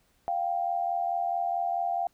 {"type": "tone pair together", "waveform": "sine", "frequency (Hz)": [698.5, 783.1], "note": ["F5", "G5"], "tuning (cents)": [0, -2], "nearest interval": "major second", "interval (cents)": 198, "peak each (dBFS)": [-28, -30], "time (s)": [0.28, 2.07], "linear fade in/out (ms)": 0, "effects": ["pink hiss -68 dBFS RMS until 2.13 s"]}